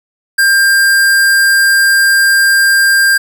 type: tone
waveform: square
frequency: 1595 Hz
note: G6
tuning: 30 cents sharp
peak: -7 dBFS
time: 0.38-3.18 s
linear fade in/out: 10 ms
effects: 7-bit

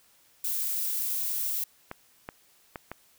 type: noise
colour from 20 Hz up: violet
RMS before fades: -30 dBFS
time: 0.44-1.64 s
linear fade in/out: 5 ms
type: clicks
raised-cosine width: 0.5 ms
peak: -21 dBFS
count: 4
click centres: 1.914 / 2.289 / 2.758 / 2.916 s
effects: white hiss -62 dBFS RMS until 3.18 s

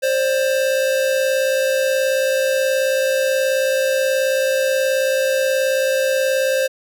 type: tone pair together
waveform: square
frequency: 528.7 / 587.3 Hz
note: C5 / D5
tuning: +18 / 0 cents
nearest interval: major second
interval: 182 cents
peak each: -17 / -25 dBFS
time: 0.02-6.68 s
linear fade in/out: 20 ms
effects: none

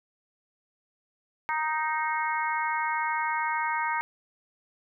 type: harmonic tone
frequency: 311.1 Hz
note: D#4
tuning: in tune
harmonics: 3 / 4 / 5 / 6 / 7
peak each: -28 / -34 / -34 / -36 / -34 dBFS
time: 1.49-4.01 s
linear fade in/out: 0 ms
effects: none

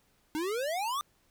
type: exponential sweep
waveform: square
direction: up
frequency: 297.3 to 1219 Hz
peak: -31 dBFS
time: 0.35-1.01 s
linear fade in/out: 0 ms
effects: pink hiss -69 dBFS RMS until 1.3 s

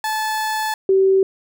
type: tone pair in turn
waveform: 30% pulse / sine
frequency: 868 / 384.2 Hz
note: A5 / G4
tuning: -24 / -35 cents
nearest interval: octave + major second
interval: 1411 cents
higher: first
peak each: -17 / -11 dBFS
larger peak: second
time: 0.04-0.74 / 0.89-1.23 s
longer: first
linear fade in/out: 2 ms
effects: none

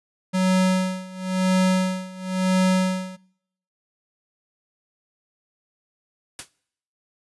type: tone with tremolo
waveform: square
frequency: 186.2 Hz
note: F#3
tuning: 11 cents sharp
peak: -16 dBFS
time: 0.33-3.17 s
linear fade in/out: 20 ms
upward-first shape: sine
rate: 0.97 Hz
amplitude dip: 90%
type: noise with exponential decay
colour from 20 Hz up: white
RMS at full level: -28 dBFS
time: 6.39-6.5 s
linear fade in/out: 1 ms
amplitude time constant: 22 ms
effects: noise-tail reverb RT60 0.7 s tail -23 dB re dry + resampled to 24000 Hz

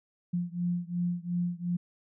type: beating tone pair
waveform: sine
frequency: 174.2 / 177 Hz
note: F3 / F3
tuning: -4 / +23 cents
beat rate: 2.8 Hz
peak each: -31 / -32 dBFS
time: 0.33-1.77 s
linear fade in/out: 10 ms
effects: none

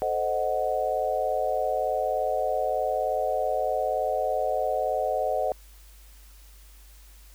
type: chord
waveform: sine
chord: A diminished seventh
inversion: none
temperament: equal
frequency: 440 / 523.3 / 622.3 / 740 Hz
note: A4 / C5 / Eb5 / Gb5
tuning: 0 / 0 / 0 / 0 cents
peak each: -33 / -29 / -28 / -28 dBFS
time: 0.02-5.52 s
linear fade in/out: 0 ms
effects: added 50 Hz sine -48 dBFS peak until 7.34 s + white hiss -56 dBFS RMS until 7.34 s

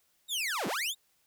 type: linear two-way sweep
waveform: sawtooth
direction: down then up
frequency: 3816 to 150 to 3816 Hz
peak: -27 dBFS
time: 0.28-0.95 s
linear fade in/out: 50 ms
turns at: 0.67 s
effects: white hiss -71 dBFS RMS until 1.26 s

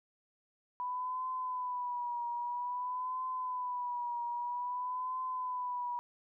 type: tone with vibrato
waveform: sine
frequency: 987.8 Hz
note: B5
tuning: in tune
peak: -34 dBFS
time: 0.8-5.99 s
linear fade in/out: 0 ms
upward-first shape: triangle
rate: 0.51 Hz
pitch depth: 67 cents each way
effects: none

